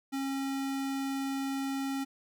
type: tone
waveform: square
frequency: 271.9 Hz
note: C#4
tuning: 33 cents flat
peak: -32 dBFS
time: 0.12-2.05 s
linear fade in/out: 20 ms
effects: none